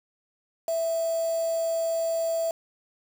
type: tone with quantisation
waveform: sine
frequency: 659.3 Hz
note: E5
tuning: in tune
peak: -24 dBFS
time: 0.68-2.51 s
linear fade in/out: 2 ms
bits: 6
effects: none